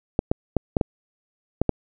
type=clicks; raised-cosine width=2 ms; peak=-5 dBFS; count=7; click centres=0.191 / 0.315 / 0.567 / 0.768 / 0.812 / 1.616 / 1.693 s; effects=none